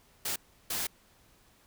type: noise bursts at uneven times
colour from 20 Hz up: white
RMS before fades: -33 dBFS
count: 2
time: 0.25-0.36 / 0.7-0.87 s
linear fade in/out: 5 ms
effects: pink hiss -63 dBFS RMS until 1.66 s